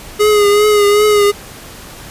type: tone with vibrato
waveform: square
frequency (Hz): 415.3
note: G#4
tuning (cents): 0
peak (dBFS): -8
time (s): 0.19-1.32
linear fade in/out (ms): 20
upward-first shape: triangle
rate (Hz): 2.6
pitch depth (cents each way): 44
effects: pink hiss -33 dBFS RMS until 2.1 s + resampled to 32000 Hz